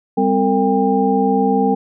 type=tone cluster; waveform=sine; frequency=198 / 257.7 / 454.8 / 797 Hz; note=G3 / C4 / A#4 / G5; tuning=+18 / -26 / -43 / +28 cents; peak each=-18 dBFS; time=0.17-1.75 s; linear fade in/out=10 ms; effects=none